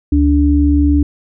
sine tone pair together, 72.6 / 290.4 Hz, D2 / D4, -19 / -19 cents, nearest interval 2 octaves, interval 2400 cents, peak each -11 dBFS, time 0.12-1.03 s, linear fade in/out 5 ms, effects none

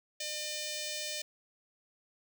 5% pulse tone with notch filter, 603 Hz, D5, 46 cents sharp, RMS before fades -38 dBFS, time 0.2-1.22 s, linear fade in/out 5 ms, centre 1200 Hz, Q 0.77, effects none

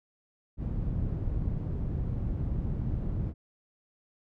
white low-pass noise, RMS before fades -31 dBFS, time 0.57-3.34 s, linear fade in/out 50 ms, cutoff 110 Hz, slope 12 dB/octave, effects none

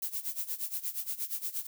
violet noise with tremolo, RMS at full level -33 dBFS, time 0.02-1.67 s, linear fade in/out 5 ms, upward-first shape sine, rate 8.5 Hz, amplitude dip 85%, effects none

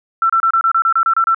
sine tone bursts, 1342 Hz, E6, 31 cents sharp, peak -10 dBFS, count 11, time 0.22-1.346 s, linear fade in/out 2 ms, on 76 ms, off 29 ms, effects none

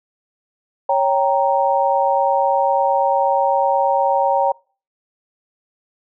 sine chord, G diminished, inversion second, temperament equal, 554.4 / 784 / 932.3 Hz, Db5 / G5 / Bb5, 0 / 0 / 0 cents, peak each -18 dBFS, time 0.89-4.52 s, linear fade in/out 5 ms, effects noise-tail reverb RT60 0.4 s tail -26 dB re dry

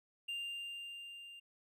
triangle tone with level ramp, 2794 Hz, F7, in tune, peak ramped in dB -36 to -49 dBFS, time 0.28-1.4 s, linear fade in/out 10 ms, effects none

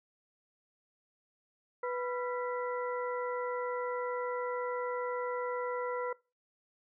harmonic tone with a mistuned harmonic, 493.9 Hz, B4, in tune, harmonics 1 / 2 / 3 / 4, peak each -34 / -39 / -41 / -46 dBFS, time 1.83-6.13 s, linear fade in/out 5 ms, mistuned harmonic 3, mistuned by -140 cents, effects noise-tail reverb RT60 0.3 s tail -23 dB re dry

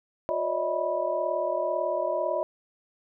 sine tone cluster, 359.4 / 561 / 603 / 641 / 980 Hz, F4 / C#5 / D5 / E5 / B5, +50 / +21 / +46 / -49 / -14 cents, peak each -35 / -32 / -30 / -29 / -33 dBFS, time 0.29-2.43 s, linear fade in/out 0 ms, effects none

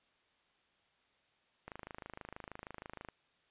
click train, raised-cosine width 0.5 ms, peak -30 dBFS, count 38, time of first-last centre 1.68-3.087 s, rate 26.3 Hz, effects white hiss -73 dBFS RMS until 3.5 s + resampled to 8000 Hz

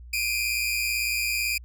sawtooth tone pair together, 2371 / 2489 Hz, D7 / D#7, +16 / 0 cents, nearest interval minor second, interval 84 cents, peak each -24 / -24 dBFS, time 0.13-1.58 s, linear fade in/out 5 ms, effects added 60 Hz sine -41 dBFS peak until 1.64 s

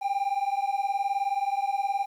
triangle beating tone pair, 786 / 805 Hz, G5 / G5, +4 / +46 cents, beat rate 19 Hz, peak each -26 dBFS, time 0.01-2.06 s, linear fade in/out 20 ms, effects 10-bit

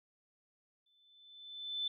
sine tone with exponential growth, 3520 Hz, A7, in tune, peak -32 dBFS, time 0.86-1.88 s, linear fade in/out 5 ms, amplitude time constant 220 ms, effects none

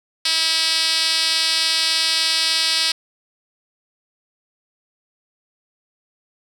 5% pulse tone with band-pass filter, 323.4 Hz, E4, 33 cents flat, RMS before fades -19 dBFS, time 0.25-2.92 s, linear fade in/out 5 ms, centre 5200 Hz, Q 2.8, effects none

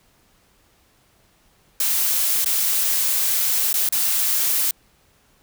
blue noise with dropouts, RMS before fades -20 dBFS, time 1.8-4.71 s, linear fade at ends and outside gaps 2 ms, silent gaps 2.446-2.459 / 3.729-3.74 / 3.89-3.924 s, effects pink hiss -59 dBFS RMS until 5.42 s

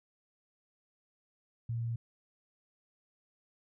sine tone, 116.3 Hz, A#2, 4 cents flat, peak -32 dBFS, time 1.69-1.96 s, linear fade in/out 5 ms, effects none

